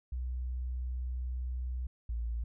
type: tone pair in turn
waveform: sine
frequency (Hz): 62.4 / 57.67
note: B1 / A#1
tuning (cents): +19 / -18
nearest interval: minor second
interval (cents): 137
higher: first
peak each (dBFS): -33 / -32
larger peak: second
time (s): 0.12-1.87 / 2.09-2.44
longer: first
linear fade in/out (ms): 5
effects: none